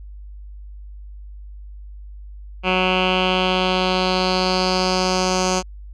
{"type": "tone with low-pass filter sweep", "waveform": "10% pulse", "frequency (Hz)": 184.7, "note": "F#3", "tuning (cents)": -3, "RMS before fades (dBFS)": -19, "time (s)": [2.63, 5.63], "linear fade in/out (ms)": 50, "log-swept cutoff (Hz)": [2600, 6300], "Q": 3.7, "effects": ["added 50 Hz sine -34 dBFS peak until 5.93 s"]}